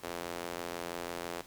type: tone with high-pass filter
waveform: sawtooth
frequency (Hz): 86.1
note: F2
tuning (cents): -24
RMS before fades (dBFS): -40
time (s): 0.03-1.42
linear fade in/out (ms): 10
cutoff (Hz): 430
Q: 1
effects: pink hiss -55 dBFS RMS until 1.46 s